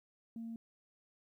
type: tone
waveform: sine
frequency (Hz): 228.6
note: A#3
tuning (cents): -34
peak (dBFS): -40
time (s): 0.36-0.56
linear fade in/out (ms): 2
effects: tanh soft clip ceiling -37 dBFS + 13-bit